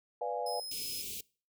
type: chord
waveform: sine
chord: B diminished seventh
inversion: none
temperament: equal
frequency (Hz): 493.9 / 587.3 / 698.5 / 830.6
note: B4 / D5 / F5 / Ab5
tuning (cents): 0 / 0 / 0 / 0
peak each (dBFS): -37 / -39 / -38 / -38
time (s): 0.21-0.6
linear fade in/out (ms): 5
type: tone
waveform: sawtooth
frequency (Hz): 5120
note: D#8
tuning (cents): +49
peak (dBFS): -37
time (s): 0.46-1.02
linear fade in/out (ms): 5
type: band-stop noise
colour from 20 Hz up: white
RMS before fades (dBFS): -41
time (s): 0.71-1.21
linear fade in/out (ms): 5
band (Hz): 490 to 2300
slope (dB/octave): 96
effects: noise-tail reverb RT60 0.4 s tail -24 dB re dry